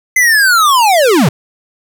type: linear sweep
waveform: square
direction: down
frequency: 2067 to 112.5 Hz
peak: -7 dBFS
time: 0.16-1.29 s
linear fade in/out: 5 ms
effects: none